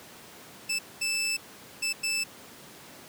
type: tone bursts at uneven times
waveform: 20% pulse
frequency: 2637 Hz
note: E7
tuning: in tune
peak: -22 dBFS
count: 4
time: 0.69-0.79 / 1.01-1.37 / 1.82-1.93 / 2.03-2.24 s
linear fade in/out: 10 ms
effects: pink hiss -48 dBFS RMS until 3.08 s + high-pass 150 Hz 12 dB/octave